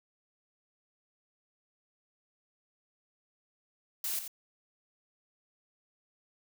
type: noise with echo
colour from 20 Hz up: blue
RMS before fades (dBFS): -34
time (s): 4.04-4.19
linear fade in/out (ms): 2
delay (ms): 89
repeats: 1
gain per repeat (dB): -8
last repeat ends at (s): 4.279
effects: none